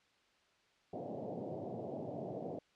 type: band-pass noise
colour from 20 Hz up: white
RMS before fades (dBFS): -43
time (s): 0.93-2.59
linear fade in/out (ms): 5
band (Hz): 110 to 710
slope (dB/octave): 48
effects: white hiss -71 dBFS RMS until 2.75 s + low-pass 4000 Hz 12 dB/octave